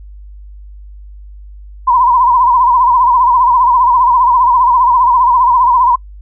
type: tone with vibrato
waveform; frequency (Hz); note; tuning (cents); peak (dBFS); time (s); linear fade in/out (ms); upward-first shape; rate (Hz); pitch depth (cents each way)
sine; 987.8; B5; 0; -6; 1.87-5.96; 10; sine; 15; 90
effects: noise-tail reverb RT60 0.1 s tail -25 dB re dry + added 50 Hz sine -30 dBFS peak until 6.21 s